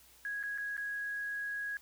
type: tone with dropouts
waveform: sine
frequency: 1658 Hz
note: G#6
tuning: 3 cents flat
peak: -35 dBFS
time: 0.25-1.77 s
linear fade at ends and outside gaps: 1 ms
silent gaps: 0.429-0.436 / 0.577-0.583 / 0.768-0.778 s
effects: added 60 Hz sine -70 dBFS peak until 1.81 s + white hiss -61 dBFS RMS until 1.81 s